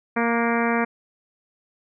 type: harmonic tone with a mistuned harmonic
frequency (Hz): 233.1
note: A#3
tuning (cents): 0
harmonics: 1 / 2 / 3 / 4 / 5 / 6 / 7 / 8 / 9 / 10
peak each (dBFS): -23 / -26 / -28 / -29 / -30 / -31 / -31 / -32 / -33 / -33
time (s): 0.16-0.85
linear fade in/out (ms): 10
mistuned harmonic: 6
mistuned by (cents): +28
effects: none